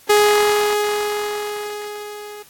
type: tone with level ramp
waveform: sawtooth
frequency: 416.7 Hz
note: G#4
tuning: 6 cents sharp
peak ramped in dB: -6 to -29 dBFS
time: 0.09-2.43 s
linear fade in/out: 10 ms
effects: white hiss -48 dBFS RMS until 2.49 s + AAC 64 kbps